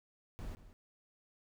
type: noise with echo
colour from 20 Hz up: brown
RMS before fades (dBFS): -43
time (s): 0.39-0.55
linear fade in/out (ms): 0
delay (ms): 180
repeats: 1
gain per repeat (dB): -14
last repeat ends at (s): 0.73
effects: none